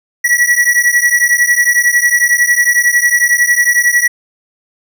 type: beating tone pair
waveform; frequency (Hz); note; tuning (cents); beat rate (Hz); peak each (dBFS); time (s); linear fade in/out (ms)
square; 1930 / 1941; B6 / B6; -40 / -31; 11; -12; 0.24-4.08; 10
effects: none